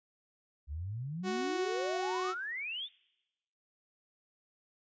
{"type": "exponential sweep", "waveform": "sine", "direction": "up", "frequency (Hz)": [67.1, 3681], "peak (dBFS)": -36, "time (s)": [0.67, 2.89], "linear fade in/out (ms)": 50}
{"type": "tone", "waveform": "sawtooth", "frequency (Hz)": 370, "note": "F#4", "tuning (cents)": 0, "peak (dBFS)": -29, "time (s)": [1.23, 2.35], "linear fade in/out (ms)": 50}
{"effects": ["noise-tail reverb RT60 1.0 s tail -24 dB re dry", "resampled to 16000 Hz"]}